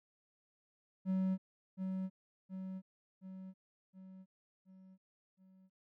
triangle tone with echo, 188.5 Hz, F#3, 32 cents sharp, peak -29 dBFS, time 1.05-1.38 s, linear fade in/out 50 ms, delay 720 ms, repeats 6, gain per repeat -5 dB, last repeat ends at 5.7 s, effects none

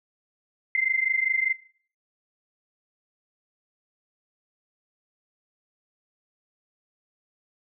sine tone pair together, 2068 / 2093 Hz, C7 / C7, -21 / 0 cents, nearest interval unison, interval 21 cents, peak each -24 dBFS, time 0.75-1.53 s, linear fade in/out 2 ms, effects noise-tail reverb RT60 0.5 s tail -21 dB re dry

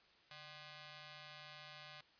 5% pulse ring-modulated tone, 453.6 Hz, A#4, 47 cents flat, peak -38 dBFS, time 0.31-2.01 s, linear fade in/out 2 ms, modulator 309 Hz, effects white hiss -69 dBFS RMS until 2.19 s + resampled to 11025 Hz

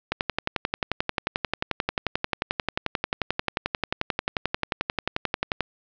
click train, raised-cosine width 0.3 ms, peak -7 dBFS, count 63, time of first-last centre 0.12-5.607 s, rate 11.3 Hz, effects low-pass 5000 Hz 12 dB/octave

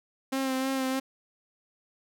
sawtooth tone with vibrato, 264.5 Hz, C4, 19 cents sharp, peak -23 dBFS, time 0.32-1 s, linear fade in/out 10 ms, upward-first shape sine, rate 3.2 Hz, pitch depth 25 cents each way, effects none

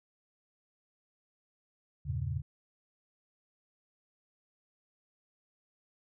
sine chord, E diminished seventh, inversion none, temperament equal with one note detuned, 81.65 / 98 / 116.54 / 138.59 Hz, E2 / G2 / Bb2 / Db3, -16 / 0 / 0 / 0 cents, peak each -37 / -38 / -38 / -36 dBFS, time 2.05-2.42 s, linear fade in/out 20 ms, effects none

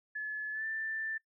sine tone with pitch glide, 1716 to 1772.4 Hz, A6 to A6, -44 to +12 cents, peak -34 dBFS, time 0.15-1.18 s, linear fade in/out 10 ms, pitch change +56 cents, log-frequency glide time 0.52-0.65 s, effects noise-tail reverb RT60 0.1 s tail -22 dB re dry

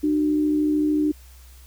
sine tone pair together, 300.7 / 374 Hz, D4 / F#4, +41 / +19 cents, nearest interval major third, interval 378 cents, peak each -18 / -29 dBFS, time 0.03-1.12 s, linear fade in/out 10 ms, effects added 63 Hz sine -44 dBFS peak until 1.66 s + white hiss -53 dBFS RMS until 1.66 s

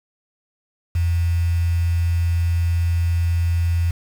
sine tone with quantisation, 85.2 Hz, F2, 42 cents flat, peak -16 dBFS, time 0.95-3.91 s, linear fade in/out 5 ms, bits 6, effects none

